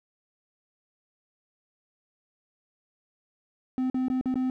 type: tone with dropouts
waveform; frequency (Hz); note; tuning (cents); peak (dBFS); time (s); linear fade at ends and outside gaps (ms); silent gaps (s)
triangle; 257.3; C4; -29; -22; 3.78-4.5; 1; 3.9-3.944 / 4.083-4.1 / 4.212-4.257 / 4.342-4.356
effects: none